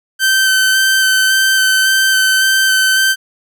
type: tone with vibrato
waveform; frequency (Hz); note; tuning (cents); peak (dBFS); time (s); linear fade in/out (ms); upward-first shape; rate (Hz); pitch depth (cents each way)
sawtooth; 1543; G6; -28; -6; 0.19-3.16; 50; square; 1.8; 10
effects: none